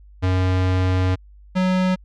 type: tone pair in turn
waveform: square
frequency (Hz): 92.5 / 185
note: F#2 / F#3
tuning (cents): 0 / 0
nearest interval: octave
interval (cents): 1200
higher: second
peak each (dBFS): -17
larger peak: neither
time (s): 0.22-1.16 / 1.55-1.96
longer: first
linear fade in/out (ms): 20
effects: added 50 Hz sine -43 dBFS peak until 2.04 s + low-pass 4000 Hz 12 dB/octave